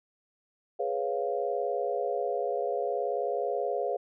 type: chord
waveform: sine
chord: C# dominant seventh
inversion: second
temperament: equal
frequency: 415.3 / 493.9 / 554.4 / 698.5 Hz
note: G#4 / B4 / C#5 / E#5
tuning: 0 / 0 / 0 / 0 cents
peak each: -33 dBFS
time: 0.79-3.97 s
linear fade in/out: 10 ms
effects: none